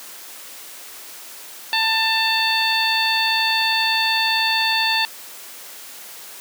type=harmonic tone; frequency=891 Hz; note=A5; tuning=22 cents sharp; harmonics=1 / 2 / 3 / 4 / 5; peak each=-23 / -23 / -23 / -23 / -23 dBFS; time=1.73-5.05 s; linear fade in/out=0 ms; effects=white hiss -38 dBFS RMS until 6.4 s + high-pass 300 Hz 12 dB/octave